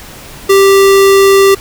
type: tone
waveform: square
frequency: 392 Hz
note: G4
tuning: in tune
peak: -4 dBFS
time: 0.49-1.55 s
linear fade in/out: 10 ms
effects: pink hiss -31 dBFS RMS until 1.6 s